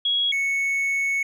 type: tone pair in turn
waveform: sine / triangle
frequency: 3322 / 2211 Hz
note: G#7 / C#7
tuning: 0 / -5 cents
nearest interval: perfect fifth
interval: 705 cents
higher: first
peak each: -19 dBFS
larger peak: neither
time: 0.05-0.32 / 0.32-1.23 s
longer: second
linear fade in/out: 5 ms
effects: none